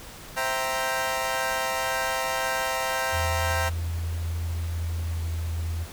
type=chord; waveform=20% pulse; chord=C dominant seventh; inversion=none; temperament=equal; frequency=523.3 / 659.3 / 784 / 932.3 Hz; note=C5 / E5 / G5 / Bb5; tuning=0 / 0 / 0 / 0 cents; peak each=-26 dBFS; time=0.36-3.7 s; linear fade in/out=20 ms
type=tone with pitch glide; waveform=sine; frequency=83.6 to 82.59 Hz; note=E2 to E2; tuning=+25 to +4 cents; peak=-26 dBFS; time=3.11-5.87 s; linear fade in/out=50 ms; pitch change=-21 cents; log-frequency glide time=4.9-5.22 s
effects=pink hiss -43 dBFS RMS until 5.92 s